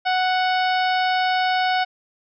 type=harmonic tone; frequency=740 Hz; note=F#5; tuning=in tune; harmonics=1 / 2 / 3 / 4 / 5 / 6 / 7; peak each=-19 / -25 / -29 / -31 / -33 / -35 / -36 dBFS; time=0.05-1.85 s; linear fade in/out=20 ms; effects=none